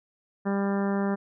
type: harmonic tone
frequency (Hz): 198.5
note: G3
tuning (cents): +22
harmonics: 1 / 2 / 3 / 4 / 5 / 6 / 7 / 8 / 9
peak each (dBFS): -25 / -31 / -35 / -37 / -39 / -41 / -42 / -43 / -44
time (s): 0.45-1.16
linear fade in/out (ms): 20
effects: none